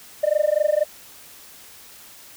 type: tone with amplitude modulation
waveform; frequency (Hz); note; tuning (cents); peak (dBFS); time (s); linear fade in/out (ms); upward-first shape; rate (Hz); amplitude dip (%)
sine; 604; D5; +48; -11; 0.23-0.85; 10; sine; 24.1; 100
effects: tanh soft clip ceiling -12 dBFS + white hiss -45 dBFS RMS until 2.36 s